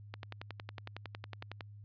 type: click train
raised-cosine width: 0.3 ms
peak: -26 dBFS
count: 17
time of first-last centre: 0.14-1.608 s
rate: 10.9 Hz
effects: added 103 Hz sine -49 dBFS peak until 1.84 s + resampled to 11025 Hz